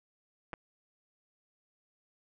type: clicks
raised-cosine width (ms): 0.5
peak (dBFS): -25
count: 2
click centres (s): 0.532 / 0.538
effects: none